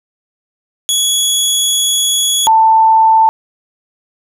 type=tone pair in turn; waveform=20% pulse / sine; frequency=3364 / 887.9 Hz; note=G#7 / A5; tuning=+22 / +15 cents; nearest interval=octave + major seventh; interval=2307 cents; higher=first; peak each=-5 dBFS; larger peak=neither; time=0.89-2.47 / 2.47-3.29 s; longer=first; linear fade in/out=0 ms; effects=none